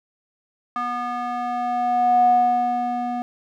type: tone with band-pass filter sweep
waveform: square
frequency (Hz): 243.5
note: B3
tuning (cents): -24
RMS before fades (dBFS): -21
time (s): 0.76-3.22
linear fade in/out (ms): 0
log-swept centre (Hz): 1100 to 560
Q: 8.5
effects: none